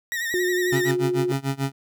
40% pulse tone with vibrato, 1864.7 Hz, A#6, in tune, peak -24 dBFS, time 0.12-0.91 s, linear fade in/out 0 ms, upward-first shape sine, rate 11 Hz, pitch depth 65 cents each way
sine tone, 360 Hz, F#4, 47 cents flat, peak -21 dBFS, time 0.34-1.32 s, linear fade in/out 0 ms
25% pulse tone with tremolo, 136.8 Hz, C#3, 23 cents flat, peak -17 dBFS, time 0.72-1.72 s, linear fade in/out 5 ms, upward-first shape sine, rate 6.8 Hz, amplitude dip 95%
effects none

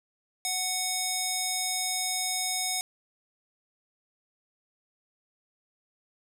square tone with band-pass filter, 740 Hz, F#5, in tune, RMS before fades -30 dBFS, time 0.45-2.81 s, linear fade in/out 0 ms, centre 7800 Hz, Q 1, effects none

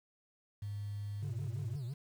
sine tone, 102.5 Hz, G#2, 22 cents flat, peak -37 dBFS, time 0.62-1.76 s, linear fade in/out 5 ms
triangle tone with vibrato, 130.81 Hz, C3, in tune, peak -35 dBFS, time 1.22-1.94 s, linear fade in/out 10 ms, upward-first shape triangle, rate 5.9 Hz, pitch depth 250 cents each way
effects tanh soft clip ceiling -31 dBFS + 10-bit

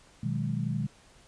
sine chord, G# minor seventh, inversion first, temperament equal, 123.47 / 155.56 / 185 / 207.7 Hz, B2 / D#3 / F#3 / G#3, 0 / 0 / 0 / 0 cents, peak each -32 / -32 / -37 / -34 dBFS, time 0.23-0.87 s, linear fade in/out 5 ms, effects pink hiss -58 dBFS RMS until 1.27 s + resampled to 22050 Hz

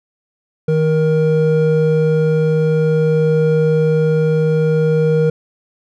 triangle tone pair together, 157.11 / 470.8 Hz, D#3 / A#4, +17 / +17 cents, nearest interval octave + perfect fifth, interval 1900 cents, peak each -12 dBFS, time 0.68-5.3 s, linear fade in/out 5 ms, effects none

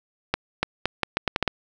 accelerating click train, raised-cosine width 0.3 ms, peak -5 dBFS, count 9, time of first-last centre 0.34-1.478 s, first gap 290 ms, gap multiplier 0.78, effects none

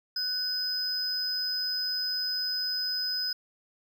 triangle tone pair together, 1500 / 5036 Hz, F#6 / D#8, +23 / +20 cents, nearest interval octave + major sixth, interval 2097 cents, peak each -38 / -27 dBFS, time 0.16-3.33 s, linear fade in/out 5 ms, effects none

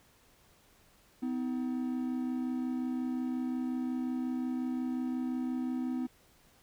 triangle tone pair together, 252.6 / 318.2 Hz, B3 / D#4, +39 / +39 cents, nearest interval major third, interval 400 cents, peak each -30 / -37 dBFS, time 1.22-6.07 s, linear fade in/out 10 ms, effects pink hiss -64 dBFS RMS until 6.62 s

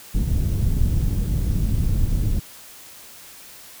pink low-pass noise, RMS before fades -20 dBFS, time 0.14-2.4 s, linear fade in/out 10 ms, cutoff 140 Hz, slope 12 dB/octave, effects white hiss -43 dBFS RMS until 3.8 s

